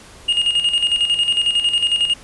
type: tone with tremolo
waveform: triangle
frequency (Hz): 2849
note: F7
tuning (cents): +34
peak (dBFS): -11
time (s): 0.28-2.14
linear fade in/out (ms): 10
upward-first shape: square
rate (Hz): 11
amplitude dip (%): 60
effects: pink hiss -42 dBFS RMS until 2.23 s + resampled to 24000 Hz